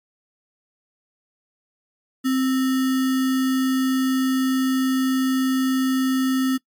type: tone with sample-and-hold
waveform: sine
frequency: 261.6 Hz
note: C4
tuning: in tune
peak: -17 dBFS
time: 2.24-6.58 s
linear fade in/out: 20 ms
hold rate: 1575 Hz
effects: noise-tail reverb RT60 0.1 s tail -22 dB re dry + MP3 96 kbps